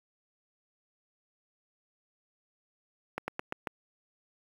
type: slowing click train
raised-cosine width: 0.5 ms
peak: -17 dBFS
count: 5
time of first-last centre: 3.18-3.672 s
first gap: 100 ms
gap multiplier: 1.14
effects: high-pass 150 Hz 12 dB/octave + 8-bit